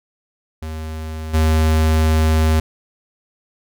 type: tone with level steps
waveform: square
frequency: 78.9 Hz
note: D#2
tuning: 25 cents sharp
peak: -26 / -13 dBFS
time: 0.62-2.6 s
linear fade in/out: 5 ms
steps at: 1.33 s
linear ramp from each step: 20 ms
effects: none